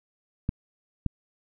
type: clicks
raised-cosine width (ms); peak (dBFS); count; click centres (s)
5; -13; 2; 0.491 / 1.063
effects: none